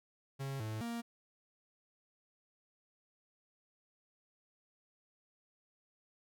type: tone with pitch steps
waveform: 45% pulse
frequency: 136.5 / 109.1 / 233.9 Hz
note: C#3 / A2 / A#3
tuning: -26 / -14 / +6 cents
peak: -38 dBFS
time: 0.39-1.02 s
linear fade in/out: 20 ms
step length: 210 ms
effects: none